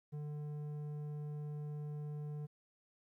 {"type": "tone with low-pass filter", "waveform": "square", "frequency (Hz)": 148.6, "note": "D3", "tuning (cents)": 21, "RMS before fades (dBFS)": -43, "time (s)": [0.12, 2.47], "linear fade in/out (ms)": 20, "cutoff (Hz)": 490, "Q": 0.52, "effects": ["13-bit"]}